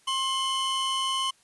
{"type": "tone pair together", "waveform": "45% pulse", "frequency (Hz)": [1064, 3009], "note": ["C6", "F#7"], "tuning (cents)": [29, 28], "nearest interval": "octave + tritone", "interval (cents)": 1799, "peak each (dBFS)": -28, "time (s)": [0.07, 1.31], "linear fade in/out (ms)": 10, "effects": ["white hiss -62 dBFS RMS until 1.43 s", "resampled to 24000 Hz"]}